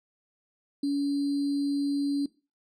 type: tone with sample-and-hold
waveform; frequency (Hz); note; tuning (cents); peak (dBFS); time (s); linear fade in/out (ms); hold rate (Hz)
sine; 283; C#4; +36; -24; 0.83-2.26; 5; 4410
effects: noise-tail reverb RT60 0.3 s tail -19 dB re dry + low-pass 7000 Hz 12 dB/octave